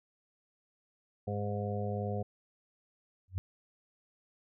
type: harmonic tone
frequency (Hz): 102.7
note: G#2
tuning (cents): -19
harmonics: 1 / 2 / 4 / 5 / 6 / 7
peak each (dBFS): -35 / -39 / -41 / -40 / -46 / -42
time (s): 1.27-2.23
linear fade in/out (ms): 10
type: tone with exponential growth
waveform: sine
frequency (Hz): 92.5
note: F#2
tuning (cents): 0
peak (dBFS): -26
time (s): 3.28-3.38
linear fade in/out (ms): 0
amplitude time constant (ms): 20
effects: none